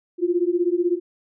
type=beating tone pair; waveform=sine; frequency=342.6 / 358.6 Hz; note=F4 / F4; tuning=-33 / +46 cents; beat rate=16 Hz; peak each=-21 dBFS; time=0.18-1 s; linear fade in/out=50 ms; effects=none